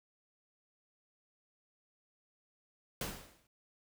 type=noise with exponential decay; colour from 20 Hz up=pink; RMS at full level=-36 dBFS; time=3.01-3.47 s; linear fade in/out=2 ms; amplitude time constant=100 ms; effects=none